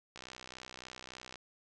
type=click train; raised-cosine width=0.2 ms; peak=-29 dBFS; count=77; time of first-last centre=0.16-1.357 s; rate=63.5 Hz; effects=resampled to 22050 Hz + 11-bit